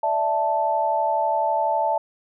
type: chord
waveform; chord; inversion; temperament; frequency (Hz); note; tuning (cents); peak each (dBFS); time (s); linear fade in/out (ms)
sine; D suspended second; none; equal; 587.3 / 659.3 / 880; D5 / E5 / A5; 0 / 0 / 0; -27 / -24 / -21; 0.03-1.98; 5
effects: none